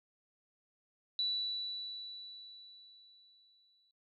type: tone with exponential decay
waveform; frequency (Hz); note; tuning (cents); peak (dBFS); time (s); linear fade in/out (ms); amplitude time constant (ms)
sine; 3951; B7; 0; -30; 1.19-3.91; 1; 590
effects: noise-tail reverb RT60 0.3 s tail -25 dB re dry